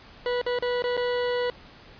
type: tone with dropouts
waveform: 40% pulse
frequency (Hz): 489.8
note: B4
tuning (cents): -14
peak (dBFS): -23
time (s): 0.26-1.5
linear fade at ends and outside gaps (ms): 1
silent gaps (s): 0.415-0.464 / 0.588-0.624 / 0.822-0.84 / 0.968-0.975
effects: pink hiss -49 dBFS RMS until 1.99 s + resampled to 11025 Hz